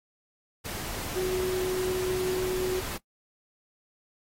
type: tone in noise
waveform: sine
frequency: 370 Hz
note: F#4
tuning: in tune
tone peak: -26 dBFS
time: 1.15-2.81 s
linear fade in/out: 20 ms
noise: pink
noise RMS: -36 dBFS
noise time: 0.64-2.98 s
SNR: +7 dB
effects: noise-tail reverb RT60 0.1 s tail -21 dB re dry + AAC 48 kbps